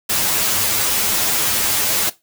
white noise with comb filter, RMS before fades -18 dBFS, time 0.09-2.1 s, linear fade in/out 10 ms, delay 9.4 ms, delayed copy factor +0.9, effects noise-tail reverb RT60 0.2 s tail -17 dB re dry

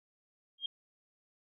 sine tone with exponential growth, 3221 Hz, G7, 46 cents sharp, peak -29 dBFS, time 0.58-0.66 s, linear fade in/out 5 ms, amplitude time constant 17 ms, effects none

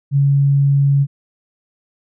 sine tone, 140 Hz, C#3, 18 cents sharp, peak -10 dBFS, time 0.11-1.07 s, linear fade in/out 50 ms, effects none

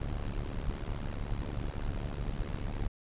brown noise with amplitude modulation, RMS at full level -31 dBFS, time 0-2.88 s, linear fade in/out 10 ms, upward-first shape sine, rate 72 Hz, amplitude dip 95%, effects resampled to 8000 Hz

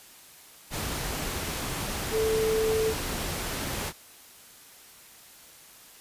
sine tone in noise, 440 Hz, A4, in tune, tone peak -23 dBFS, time 2.11-2.94 s, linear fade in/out 50 ms, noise pink, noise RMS -32 dBFS, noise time 0.7-3.93 s, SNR +6 dB, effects white hiss -51 dBFS RMS until 6 s + resampled to 32000 Hz

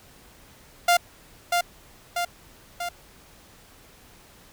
sawtooth tone with echo, 699 Hz, F5, 1 cent sharp, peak -12 dBFS, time 0.88-0.97 s, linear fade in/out 5 ms, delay 640 ms, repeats 3, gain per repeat -4 dB, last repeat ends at 2.89 s, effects pink hiss -52 dBFS RMS until 4.52 s

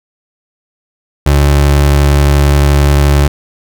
30% pulse tone, 71.4 Hz, D2, 48 cents flat, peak -3 dBFS, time 1.26-3.28 s, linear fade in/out 5 ms, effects none

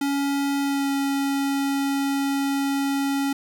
square tone with pitch glide, 280 to 277.1 Hz, C#4 to C#4, +18 to -1 cents, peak -22 dBFS, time 0.01-3.33 s, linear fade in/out 5 ms, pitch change -19 cents, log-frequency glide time 0.61-0.9 s, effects 9-bit

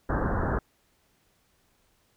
pink low-pass noise, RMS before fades -27 dBFS, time 0.09-0.59 s, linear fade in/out 5 ms, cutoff 1700 Hz, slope 96 dB/octave, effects pink hiss -68 dBFS RMS until 2.16 s

